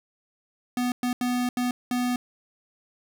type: tone bursts at uneven times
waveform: square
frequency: 246.9 Hz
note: B3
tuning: in tune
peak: -24 dBFS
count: 5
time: 0.77-0.92 / 1.03-1.13 / 1.21-1.49 / 1.57-1.71 / 1.91-2.16 s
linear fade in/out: 2 ms
effects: none

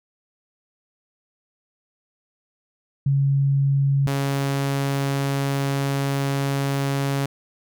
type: tone pair in turn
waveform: sine / sawtooth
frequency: 138.59 / 138.59 Hz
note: C#3 / C#3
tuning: 0 / 0 cents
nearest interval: unison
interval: 0 cents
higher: neither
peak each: -16 / -17 dBFS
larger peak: first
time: 3.06-4.07 / 4.07-7.26 s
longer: second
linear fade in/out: 5 ms
effects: none

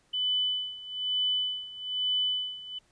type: tone with tremolo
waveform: sine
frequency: 3000 Hz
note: F#7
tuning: 23 cents sharp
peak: -24 dBFS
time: 0.13-2.79 s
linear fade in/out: 10 ms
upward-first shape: sine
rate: 1.1 Hz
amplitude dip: 85%
effects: pink hiss -67 dBFS RMS until 2.91 s + resampled to 22050 Hz

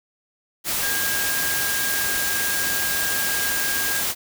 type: tone in noise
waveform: sine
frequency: 1621 Hz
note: G#6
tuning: 42 cents flat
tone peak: -26 dBFS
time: 0.8-4.04 s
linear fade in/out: 50 ms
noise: white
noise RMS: -24 dBFS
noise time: 0.64-4.15 s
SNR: -5 dB
effects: none

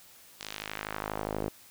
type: tone with band-pass filter sweep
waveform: sawtooth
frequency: 52.3 Hz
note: G#1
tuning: 13 cents sharp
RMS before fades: -37 dBFS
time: 0.4-1.49 s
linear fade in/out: 10 ms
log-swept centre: 4800 to 410 Hz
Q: 1.1
effects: white hiss -55 dBFS RMS until 1.7 s

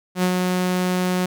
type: tone with ADSR envelope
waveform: sawtooth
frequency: 182.1 Hz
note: F#3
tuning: 27 cents flat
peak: -12 dBFS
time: 0.15-1.26 s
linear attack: 82 ms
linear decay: 77 ms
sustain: -3 dB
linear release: 5 ms
effects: none

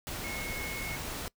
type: tone in noise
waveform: sine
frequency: 2180 Hz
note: C#7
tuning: 29 cents flat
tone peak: -38 dBFS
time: 0.24-0.96 s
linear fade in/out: 0 ms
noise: pink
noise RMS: -38 dBFS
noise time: 0.07-1.28 s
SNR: -3 dB
effects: noise-tail reverb RT60 0.1 s tail -22 dB re dry

